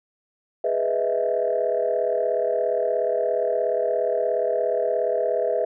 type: chord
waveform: sine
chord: E major seventh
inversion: first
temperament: equal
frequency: 415.3 / 493.9 / 622.3 / 659.3 Hz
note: G#4 / B4 / D#5 / E5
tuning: 0 / 0 / 0 / 0 cents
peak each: -27 / -24 / -26 / -24 dBFS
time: 0.64-5.65 s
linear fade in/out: 5 ms
effects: tanh soft clip ceiling -12 dBFS